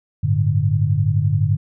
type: chord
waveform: sine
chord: G suspended second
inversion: none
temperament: equal with one note detuned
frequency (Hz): 98 / 109.62 / 146.83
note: G2 / A2 / D3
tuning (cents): 0 / -6 / 0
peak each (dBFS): -19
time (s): 0.23-1.57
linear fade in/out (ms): 10
effects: none